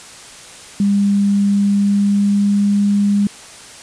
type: tone with pitch glide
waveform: sine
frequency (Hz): 200.9 to 202.8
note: G3 to G#3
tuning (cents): +43 to -41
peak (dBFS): -11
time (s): 0.8-3.27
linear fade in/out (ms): 2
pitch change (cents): +16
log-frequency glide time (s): 1.5-2.71
effects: white hiss -37 dBFS RMS until 3.82 s + resampled to 22050 Hz

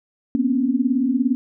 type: tone cluster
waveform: sine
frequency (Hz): 238.4 / 255.9 / 275.6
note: A#3 / C4 / C#4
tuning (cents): +39 / -38 / -10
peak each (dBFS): -21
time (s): 0.35-1.35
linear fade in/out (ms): 0
effects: none

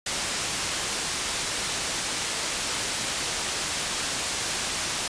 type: low-pass noise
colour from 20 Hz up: white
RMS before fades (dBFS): -29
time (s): 0.06-5.08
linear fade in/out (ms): 5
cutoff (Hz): 8200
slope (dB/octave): 12
effects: resampled to 22050 Hz

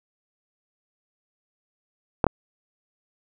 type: clicks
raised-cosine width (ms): 1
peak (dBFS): -4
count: 2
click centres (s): 2.242 / 2.267
effects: none

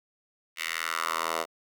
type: tone with high-pass filter sweep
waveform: 10% pulse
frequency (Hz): 82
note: E2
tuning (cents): -9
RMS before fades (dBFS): -31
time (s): 0.56-1.46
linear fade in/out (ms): 50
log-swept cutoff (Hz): 2300 to 690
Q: 2.3
effects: none

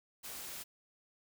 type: noise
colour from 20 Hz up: white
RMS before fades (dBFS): -45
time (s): 0.23-0.64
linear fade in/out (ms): 20
effects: none

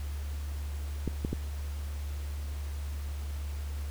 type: clicks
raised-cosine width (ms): 3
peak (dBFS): -17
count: 3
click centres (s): 1.077 / 1.249 / 1.33
effects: added 72 Hz sine -33 dBFS peak until 3.9 s + pink hiss -50 dBFS RMS until 3.9 s

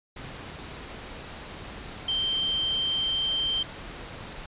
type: tone in noise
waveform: sine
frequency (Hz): 3136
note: G7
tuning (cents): 0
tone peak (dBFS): -24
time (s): 2.08-3.63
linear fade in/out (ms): 5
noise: pink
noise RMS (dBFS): -40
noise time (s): 0.16-4.46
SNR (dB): +13
effects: resampled to 8000 Hz

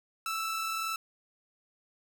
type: tone pair together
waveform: sawtooth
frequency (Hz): 1318.5 / 1359.5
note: E6 / F6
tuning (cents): 0 / -47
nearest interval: minor second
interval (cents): 53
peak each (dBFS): -28 / -40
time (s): 0.26-0.96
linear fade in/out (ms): 2
effects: none

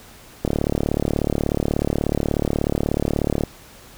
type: click train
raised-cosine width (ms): 2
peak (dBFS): -6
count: 110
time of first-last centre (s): 0.45-3.436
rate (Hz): 36.5
effects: pink hiss -45 dBFS RMS until 3.97 s

